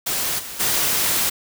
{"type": "noise with level steps", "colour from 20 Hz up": "white", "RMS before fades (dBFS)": [-23, -33, -20], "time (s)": [0.06, 1.3], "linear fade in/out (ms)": 10, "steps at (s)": [0.38, 0.59], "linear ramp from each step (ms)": 20, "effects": []}